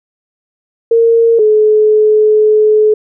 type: tone pair in turn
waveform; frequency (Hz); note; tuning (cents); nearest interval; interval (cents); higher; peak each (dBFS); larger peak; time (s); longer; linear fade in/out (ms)
sine; 460 / 428.2; A#4 / A4; -23 / -47; minor second; 124; first; -5; neither; 0.91-1.39 / 1.39-2.94; second; 5
effects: none